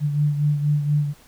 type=beating tone pair; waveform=sine; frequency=146.83 / 151.03 Hz; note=D3 / D3; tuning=0 / +49 cents; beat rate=4.2 Hz; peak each=-18 / -26 dBFS; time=0-1.14 s; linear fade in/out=50 ms; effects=pink hiss -52 dBFS RMS until 1.27 s